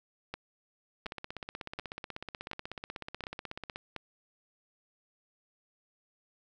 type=two click trains; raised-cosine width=0.3 ms; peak=-21 / -23 dBFS; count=6 / 45; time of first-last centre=0.34-3.963 / 1.06-3.759 s; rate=1.38 / 16.3 Hz; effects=none